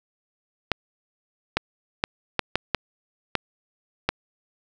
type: clicks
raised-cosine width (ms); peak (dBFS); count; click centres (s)
0.3; -4; 8; 0.717 / 1.57 / 2.039 / 2.393 / 2.556 / 2.747 / 3.353 / 4.09
effects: none